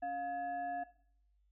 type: tone with frequency modulation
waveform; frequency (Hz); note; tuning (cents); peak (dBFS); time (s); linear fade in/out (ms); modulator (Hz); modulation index
sine; 708; F5; +23; -36; 0.02-0.84; 10; 986; 0.47
effects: noise-tail reverb RT60 0.6 s tail -17 dB re dry + added 50 Hz sine -69 dBFS peak until 1.51 s